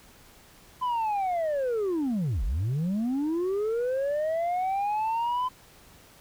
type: linear two-way sweep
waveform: sine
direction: down then up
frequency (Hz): 1021 to 40.53 to 1021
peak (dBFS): -22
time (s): 0.81-5.49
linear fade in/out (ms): 20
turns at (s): 2.44
effects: tanh soft clip ceiling -24 dBFS + pink hiss -54 dBFS RMS until 6.2 s